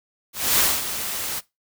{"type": "noise with ADSR envelope", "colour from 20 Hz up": "white", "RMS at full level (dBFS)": -17, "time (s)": [0.33, 1.41], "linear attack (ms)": 260, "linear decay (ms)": 220, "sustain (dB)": -11, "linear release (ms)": 28, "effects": ["noise-tail reverb RT60 0.2 s tail -20 dB re dry"]}